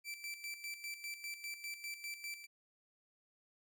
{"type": "tone with tremolo", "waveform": "sawtooth", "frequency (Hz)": 2333, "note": "D7", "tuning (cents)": -12, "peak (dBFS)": -38, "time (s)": [0.04, 2.47], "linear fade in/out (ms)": 50, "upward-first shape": "square", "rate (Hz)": 5, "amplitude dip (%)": 65, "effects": []}